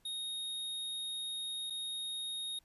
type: tone with dropouts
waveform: square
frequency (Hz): 3729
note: A#7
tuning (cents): 0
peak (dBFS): -38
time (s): 0.05-2.59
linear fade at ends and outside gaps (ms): 5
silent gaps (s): 1.7-1.704
effects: pink hiss -72 dBFS RMS until 2.64 s + resampled to 32000 Hz